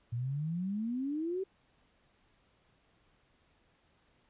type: exponential sweep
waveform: sine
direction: up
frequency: 114.4 to 392.3 Hz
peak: -32 dBFS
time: 0.12-1.44 s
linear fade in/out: 10 ms
effects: pink hiss -70 dBFS RMS until 4.29 s + resampled to 8000 Hz